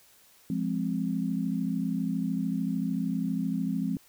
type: chord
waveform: sine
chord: F minor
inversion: none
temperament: equal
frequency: 174.61 / 207.7 / 261.6 Hz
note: F3 / Ab3 / C4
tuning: 0 / 0 / 0 cents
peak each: -31 dBFS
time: 0.5-3.97 s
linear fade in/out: 2 ms
effects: white hiss -59 dBFS RMS until 4.08 s